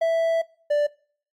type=tone pair in turn; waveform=triangle; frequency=659.3 / 587.4 Hz; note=E5 / D5; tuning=0 / 0 cents; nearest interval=major second; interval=200 cents; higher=first; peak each=-16 / -16 dBFS; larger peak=neither; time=0.01-0.42 / 0.7-0.87 s; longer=first; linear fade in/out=10 ms; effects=noise-tail reverb RT60 0.5 s tail -23 dB re dry + AAC 64 kbps